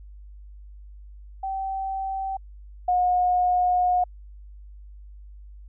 sine tone pair in turn, 772 / 722.2 Hz, G5 / F#5, -27 / -42 cents, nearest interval minor second, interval 115 cents, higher first, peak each -26 / -18 dBFS, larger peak second, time 1.43-2.37 / 2.88-4.04 s, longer second, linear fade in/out 5 ms, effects added 50 Hz sine -41 dBFS peak until 5.68 s

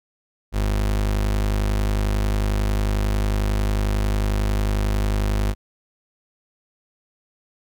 35% pulse tone, 51.1 Hz, G#1, 27 cents flat, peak -17 dBFS, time 0.52-5.55 s, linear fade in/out 50 ms, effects none

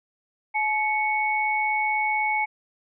sine tone pair together, 856 / 2216 Hz, A5 / C#7, -48 / -1 cents, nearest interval octave + major third, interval 1647 cents, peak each -24 / -24 dBFS, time 0.54-2.46 s, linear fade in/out 20 ms, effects none

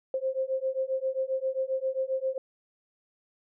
sine beating tone pair, 523.3 / 530.8 Hz, C5 / C5, 0 / +25 cents, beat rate 7.5 Hz, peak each -30 / -30 dBFS, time 0.14-2.38 s, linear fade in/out 2 ms, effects none

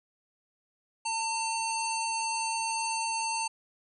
harmonic tone, 901 Hz, A5, 41 cents sharp, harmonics 1 / 3 / 5 / 7 / 9 / 10, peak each -31 / -36 / -38 / -39 / -41 / -41 dBFS, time 1.05-3.48 s, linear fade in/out 10 ms, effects none

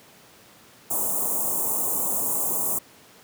white band-stop noise, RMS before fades -25 dBFS, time 0.9-2.79 s, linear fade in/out 10 ms, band 1100 to 7100 Hz, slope 48 dB/octave, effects pink hiss -51 dBFS RMS until 3.23 s + high-pass 150 Hz 12 dB/octave

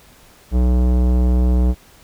sine tone with tanh clipping, 61.74 Hz, B1, in tune, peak -14 dBFS, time 0.51-1.75 s, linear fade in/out 50 ms, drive 18 dB, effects pink hiss -48 dBFS RMS until 2.03 s

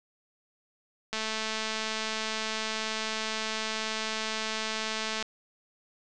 click train, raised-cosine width 0.2 ms, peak -15 dBFS, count 898, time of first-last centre 1.13-5.226 s, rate 219 Hz, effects resampled to 22050 Hz

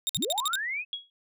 sawtooth tone bursts, 3689 Hz, A#7, 19 cents flat, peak -22 dBFS, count 7, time 0.07-0.555 s, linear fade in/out 0 ms, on 23 ms, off 54 ms
sine linear sweep, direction up, 42 to 2600 Hz, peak -29 dBFS, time 0.15-0.85 s, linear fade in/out 50 ms
sine tone with exponential decay, 3322 Hz, G#7, in tune, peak -27 dBFS, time 0.93-1.1 s, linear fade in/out 1 ms, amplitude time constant 35 ms
effects none

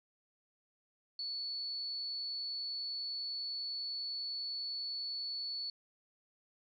sine tone, 4435 Hz, C#8, in tune, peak -37 dBFS, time 1.19-5.7 s, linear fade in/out 2 ms, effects none

